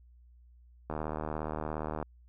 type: click train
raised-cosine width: 1 ms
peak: -21 dBFS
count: 88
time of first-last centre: 0.9-2.027 s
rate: 77.2 Hz
effects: added 60 Hz sine -55 dBFS peak until 2.28 s